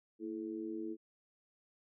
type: tone with amplitude modulation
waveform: sine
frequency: 329.6 Hz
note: E4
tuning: in tune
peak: -34 dBFS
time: 0.19-0.97 s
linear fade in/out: 50 ms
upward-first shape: sine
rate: 101 Hz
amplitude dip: 95%
effects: none